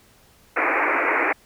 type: band-pass noise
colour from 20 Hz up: white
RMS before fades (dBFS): -21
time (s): 0.56-1.33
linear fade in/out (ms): 10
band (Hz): 280 to 2400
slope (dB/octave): 96
effects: pink hiss -55 dBFS RMS until 1.45 s